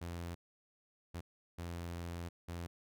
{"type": "tone bursts at uneven times", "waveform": "sawtooth", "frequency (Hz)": 85.8, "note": "F2", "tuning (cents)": -30, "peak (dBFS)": -37, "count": 4, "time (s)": [[0.01, 0.35], [1.14, 1.21], [1.58, 2.29], [2.48, 2.67]], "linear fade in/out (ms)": 10, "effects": []}